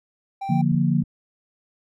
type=tone; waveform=triangle; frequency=784 Hz; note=G5; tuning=in tune; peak=-25 dBFS; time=0.41-0.62 s; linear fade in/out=10 ms
type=chord; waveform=sine; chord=Bb major; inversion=first; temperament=equal; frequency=146.83 / 174.61 / 233.1 Hz; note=D3 / F3 / Bb3; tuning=0 / 0 / 0 cents; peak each=-21 / -21 / -23 dBFS; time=0.49-1.03 s; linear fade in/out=10 ms
type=clicks; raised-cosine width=5 ms; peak=-31 dBFS; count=3; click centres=0.719 / 0.75 / 1.036 s
effects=none